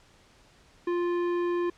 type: tone with tanh clipping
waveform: triangle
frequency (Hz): 349.2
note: F4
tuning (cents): 0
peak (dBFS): -27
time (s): 0.87-1.7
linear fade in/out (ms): 5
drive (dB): 17
effects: pink hiss -59 dBFS RMS until 1.77 s + low-pass 7000 Hz 12 dB/octave